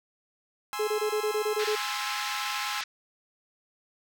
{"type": "chord", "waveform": "sawtooth", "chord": "Ab augmented", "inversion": "none", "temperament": "equal", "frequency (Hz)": [830.6, 1046.5, 1318.5], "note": ["Ab5", "C6", "E6"], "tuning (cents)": [0, 0, 0], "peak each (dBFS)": -33, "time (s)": [0.73, 2.81], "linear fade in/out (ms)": 0}
{"type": "tone bursts", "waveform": "sine", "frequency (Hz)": 425.6, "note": "G#4", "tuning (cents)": 42, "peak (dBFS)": -25, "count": 9, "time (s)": [0.79, 1.757], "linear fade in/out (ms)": 10, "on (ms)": 87, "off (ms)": 23}
{"type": "band-pass noise", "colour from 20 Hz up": "pink", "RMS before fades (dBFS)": -35, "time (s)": [1.59, 2.84], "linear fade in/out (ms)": 5, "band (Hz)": [1400, 5600], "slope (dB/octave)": 24}
{"effects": []}